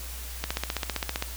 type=click train; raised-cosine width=0.2 ms; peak=-10 dBFS; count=13; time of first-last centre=0.44-1.224 s; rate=15.3 Hz; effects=added 60 Hz sine -37 dBFS peak until 1.36 s + white hiss -41 dBFS RMS until 1.36 s